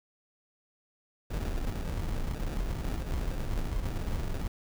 brown noise with sample-and-hold, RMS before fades -32 dBFS, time 1.3-4.48 s, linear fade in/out 5 ms, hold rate 1050 Hz, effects none

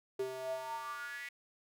square tone with high-pass filter sweep, 130 Hz, C3, 11 cents flat, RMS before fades -41 dBFS, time 0.19-1.29 s, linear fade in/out 5 ms, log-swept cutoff 400 to 2100 Hz, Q 8.2, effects none

